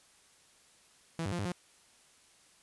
sawtooth tone with pitch steps, 164.9 / 97.5 / 174.4 / 100.2 / 177.6 Hz, E3 / G2 / F3 / G2 / F3, +1 / -9 / -2 / +38 / +29 cents, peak -29 dBFS, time 1.19-1.52 s, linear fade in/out 0 ms, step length 66 ms, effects white hiss -63 dBFS RMS until 2.62 s + resampled to 24000 Hz

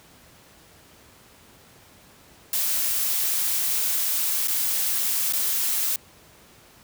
blue noise with dropouts, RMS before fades -24 dBFS, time 2.53-5.96 s, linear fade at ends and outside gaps 2 ms, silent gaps 4.474-4.481 / 5.325-5.334 s, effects pink hiss -52 dBFS RMS until 6.83 s + high-pass 60 Hz 12 dB/octave

